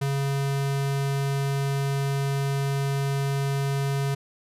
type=tone; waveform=square; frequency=138.59 Hz; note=C#3; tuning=in tune; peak=-24 dBFS; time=0.01-4.15 s; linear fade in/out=10 ms; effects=resampled to 32000 Hz